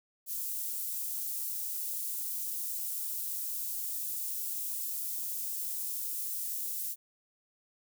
white high-pass noise, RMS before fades -36 dBFS, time 0.26-6.96 s, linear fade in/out 50 ms, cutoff 9800 Hz, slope 12 dB/octave, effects none

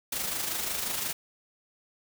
white noise with amplitude modulation, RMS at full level -30 dBFS, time 0.12-1.13 s, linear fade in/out 5 ms, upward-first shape sine, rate 25.7 Hz, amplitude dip 45%, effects none

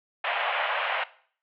pink band-pass noise, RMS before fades -28 dBFS, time 0.24-1.04 s, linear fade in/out 5 ms, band 580 to 3100 Hz, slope 48 dB/octave, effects noise-tail reverb RT60 0.5 s tail -17 dB re dry

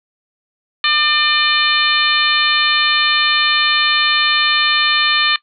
harmonic tone, 600 Hz, D5, 37 cents sharp, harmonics 2 / 3 / 4 / 5 / 6 / 7, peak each -19 / -19 / -19 / -19 / -19 / -19 dBFS, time 0.84-5.36 s, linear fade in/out 2 ms, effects noise-tail reverb RT60 0.1 s tail -19 dB re dry

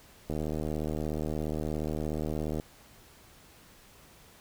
click train, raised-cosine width 2 ms, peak -20 dBFS, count 178, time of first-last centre 0.3-2.599 s, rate 77 Hz, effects pink hiss -56 dBFS RMS until 4.4 s

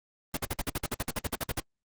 pink noise bursts, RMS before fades -30 dBFS, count 16, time 0.34-1.601 s, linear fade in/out 5 ms, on 31 ms, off 51 ms, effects Opus 24 kbps

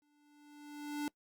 square tone with exponential growth, 293.8 Hz, D4, 1 cent sharp, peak -34 dBFS, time 0.02-1.08 s, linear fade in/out 1 ms, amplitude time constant 230 ms, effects noise-tail reverb RT60 0.1 s tail -24 dB re dry + Opus 48 kbps

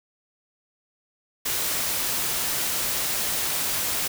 white noise, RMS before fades -26 dBFS, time 1.45-4.08 s, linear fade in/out 10 ms, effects none

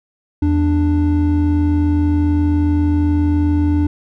triangle tone pair together, 82.41 / 294.6 Hz, E2 / D4, 0 / +6 cents, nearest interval octave + minor seventh, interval 2206 cents, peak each -13 dBFS, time 0.42-3.87 s, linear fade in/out 5 ms, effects none

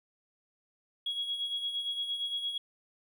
triangle tone with tremolo, 3322 Hz, G#7, in tune, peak -26 dBFS, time 1.06-2.58 s, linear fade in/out 5 ms, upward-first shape sine, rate 8.7 Hz, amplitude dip 65%, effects tanh soft clip ceiling -28 dBFS

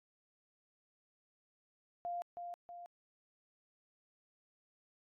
sine tone with echo, 698.5 Hz, F5, in tune, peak -37 dBFS, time 2.05-2.22 s, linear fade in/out 0 ms, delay 320 ms, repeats 2, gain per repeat -5 dB, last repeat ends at 2.86 s, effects AAC 48 kbps

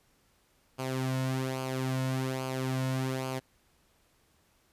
sawtooth tone with flanger, 130.81 Hz, C3, in tune, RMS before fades -32 dBFS, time 0.78-3.4 s, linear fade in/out 20 ms, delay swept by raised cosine 0.53 to 2.53 ms, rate 1.2 Hz, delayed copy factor -0.6, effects pink hiss -68 dBFS RMS until 4.72 s + resampled to 32000 Hz

